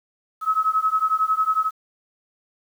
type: beating tone pair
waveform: sine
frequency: 1280 / 1291 Hz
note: D#6 / E6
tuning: +49 / -37 cents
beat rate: 11 Hz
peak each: -21 dBFS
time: 0.41-1.71 s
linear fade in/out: 50 ms
effects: 8-bit

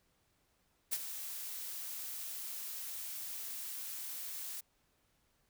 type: noise with ADSR envelope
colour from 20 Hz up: blue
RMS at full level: -33 dBFS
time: 0.91-4.61 s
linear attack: 21 ms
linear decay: 44 ms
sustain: -10 dB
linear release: 12 ms
effects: pink hiss -75 dBFS RMS until 5.49 s

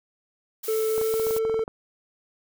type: noise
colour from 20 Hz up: blue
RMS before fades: -35 dBFS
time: 0.63-1.39 s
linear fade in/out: 10 ms
type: tone with pitch glide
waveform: triangle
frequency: 440 to 445.4 Hz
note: A4 to A4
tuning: 0 to +21 cents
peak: -20 dBFS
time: 0.68-1.64 s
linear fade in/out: 5 ms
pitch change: +21 cents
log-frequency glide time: 0.9-1.18 s
type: clicks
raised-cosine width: 1 ms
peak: -21 dBFS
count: 12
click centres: 0.98 / 1.014 / 1.14 / 1.198 / 1.268 / 1.308 / 1.365 / 1.451 / 1.497 / 1.543 / 1.593 / 1.679 s
effects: none

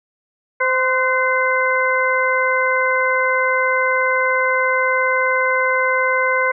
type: harmonic tone with a mistuned harmonic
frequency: 517 Hz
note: C5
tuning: 21 cents flat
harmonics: 1 / 2 / 3 / 4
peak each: -20 / -20 / -20 / -20 dBFS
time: 0.6-6.52 s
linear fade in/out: 10 ms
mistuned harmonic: 3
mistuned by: -45 cents
effects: none

